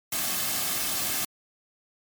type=noise with comb filter; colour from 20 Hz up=white; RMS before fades=-28 dBFS; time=0.12-1.25 s; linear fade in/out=5 ms; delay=2.1 ms; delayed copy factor=-0.55; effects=MP3 96 kbps